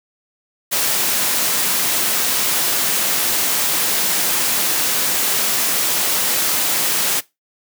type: noise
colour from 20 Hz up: white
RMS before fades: -18 dBFS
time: 0.71-7.21 s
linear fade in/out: 20 ms
effects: noise-tail reverb RT60 0.2 s tail -20 dB re dry + high-pass 150 Hz 12 dB/octave

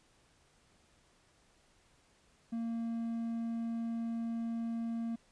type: tone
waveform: triangle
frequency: 230 Hz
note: A#3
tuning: 23 cents flat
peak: -32 dBFS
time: 2.52-5.16 s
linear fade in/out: 10 ms
effects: pink hiss -68 dBFS RMS until 5.31 s + resampled to 22050 Hz

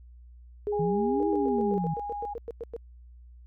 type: tone with pitch glide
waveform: sine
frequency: 415.3 to 405.8 Hz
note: G#4 to G#4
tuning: 0 to -40 cents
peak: -26 dBFS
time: 0.67-1.78 s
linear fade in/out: 0 ms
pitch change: -40 cents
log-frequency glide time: 0.86-0.91 s
type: tone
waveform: sine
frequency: 821 Hz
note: G#5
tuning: 20 cents flat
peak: -32 dBFS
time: 0.72-2.34 s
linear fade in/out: 10 ms
type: exponential two-way sweep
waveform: sine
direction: up then down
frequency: 155 to 330.5 to 155 Hz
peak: -27 dBFS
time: 0.79-1.94 s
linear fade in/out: 5 ms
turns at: 1.28 s
type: tone bursts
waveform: sine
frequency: 466.2 Hz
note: A#4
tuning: in tune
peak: -32 dBFS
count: 13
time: 1.2-2.764 s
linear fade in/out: 0 ms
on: 28 ms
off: 100 ms
effects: added 60 Hz sine -47 dBFS peak until 3.46 s

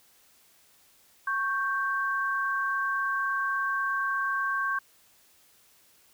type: tone pair together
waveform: sine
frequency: 1104 / 1567.6 Hz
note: C#6 / G6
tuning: -7 / 0 cents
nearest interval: tritone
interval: 607 cents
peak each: -29 / -28 dBFS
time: 1.27-4.79 s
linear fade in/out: 5 ms
effects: white hiss -61 dBFS RMS until 6.13 s

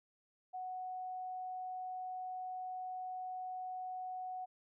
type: tone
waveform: sine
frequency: 740 Hz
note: F#5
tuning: in tune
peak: -40 dBFS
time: 0.53-4.46 s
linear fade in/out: 20 ms
effects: none

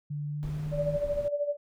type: tone with pitch glide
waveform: sine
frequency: 146.83 to 153.69 Hz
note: D3 to D#3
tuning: 0 to -21 cents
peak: -31 dBFS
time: 0.1-0.97 s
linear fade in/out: 10 ms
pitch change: +79 cents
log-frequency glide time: 0.27-0.86 s
type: noise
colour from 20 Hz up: brown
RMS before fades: -40 dBFS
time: 0.43-1.28 s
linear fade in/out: 0 ms
type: tone with tremolo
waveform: sine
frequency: 581 Hz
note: D5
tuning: 19 cents flat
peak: -24 dBFS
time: 0.71-1.57 s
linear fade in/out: 50 ms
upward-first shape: sine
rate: 13 Hz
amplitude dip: 70%
effects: none

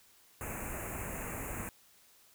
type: band-stop noise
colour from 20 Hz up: pink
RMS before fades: -40 dBFS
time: 0.41-1.69 s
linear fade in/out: 0 ms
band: 2700 to 6600 Hz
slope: 96 dB/octave
effects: white hiss -63 dBFS RMS until 2.34 s

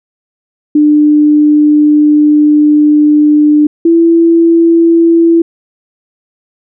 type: tone pair in turn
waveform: sine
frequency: 298.9 / 333.7 Hz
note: D4 / E4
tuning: +31 / +21 cents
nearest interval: major second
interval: 190 cents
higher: second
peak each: -3 dBFS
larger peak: neither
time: 0.75-3.67 / 3.85-5.42 s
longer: first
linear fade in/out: 5 ms
effects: none

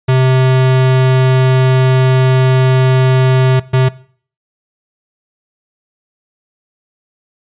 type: tone bursts at uneven times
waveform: square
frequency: 130 Hz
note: C3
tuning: 11 cents flat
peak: -8 dBFS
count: 2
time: 0.08-3.6 / 3.73-3.89 s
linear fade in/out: 10 ms
effects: noise-tail reverb RT60 0.5 s tail -20 dB re dry + resampled to 8000 Hz

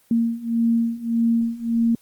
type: beating tone pair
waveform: sine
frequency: 230.1 / 231.8 Hz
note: A#3 / A#3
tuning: -22 / -10 cents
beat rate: 1.7 Hz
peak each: -22 / -20 dBFS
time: 0.11-1.95 s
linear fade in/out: 2 ms
effects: white hiss -58 dBFS RMS until 2.01 s + Opus 24 kbps

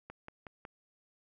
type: click train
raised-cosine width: 0.5 ms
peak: -30 dBFS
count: 4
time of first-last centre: 0.1-0.651 s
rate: 5.44 Hz
effects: none

